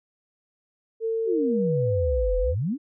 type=tone with pitch glide; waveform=sine; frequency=449.8 to 504.9 Hz; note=A4 to B4; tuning=+38 to +38 cents; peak=-23 dBFS; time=1-2.55 s; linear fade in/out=50 ms; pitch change=+200 cents; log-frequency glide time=1.27-1.94 s
type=exponential two-way sweep; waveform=sine; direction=down then up; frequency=405.3 to 40.18 to 316.4 Hz; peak=-23 dBFS; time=1.25-2.78 s; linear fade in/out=50 ms; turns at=2.39 s
effects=none